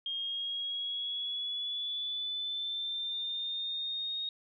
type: linear sweep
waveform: sine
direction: up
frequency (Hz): 3227 to 3734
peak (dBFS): -33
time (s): 0.06-4.29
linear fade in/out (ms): 2
effects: none